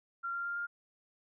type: tone with pitch steps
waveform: sine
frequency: 1379 / 1387.8 / 1396.6 / 1405.5 Hz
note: F6 / F6 / F6 / F6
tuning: -22 / -11 / 0 / +11 cents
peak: -34 dBFS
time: 0.23-0.67 s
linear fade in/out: 20 ms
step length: 110 ms
effects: none